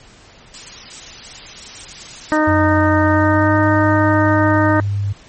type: noise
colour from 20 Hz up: blue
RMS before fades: -29 dBFS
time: 0.54-2.37 s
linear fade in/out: 0 ms
type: harmonic tone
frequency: 307.8 Hz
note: D#4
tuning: 19 cents flat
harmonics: 1 / 2 / 3 / 4 / 5 / 6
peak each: -15 / -18 / -20 / -21 / -22 / -23 dBFS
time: 2.32-4.8 s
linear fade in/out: 0 ms
type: tone with pitch glide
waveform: sine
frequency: 92.5 to 100.87 Hz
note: F#2 to G2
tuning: 0 to +50 cents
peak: -16 dBFS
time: 2.47-5.13 s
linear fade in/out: 10 ms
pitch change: +150 cents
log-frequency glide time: 3.08-3.59 s
effects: pink hiss -44 dBFS RMS until 5.28 s + MP3 32 kbps